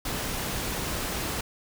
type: noise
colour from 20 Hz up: pink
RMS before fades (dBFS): -31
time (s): 0.05-1.41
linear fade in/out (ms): 5
effects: none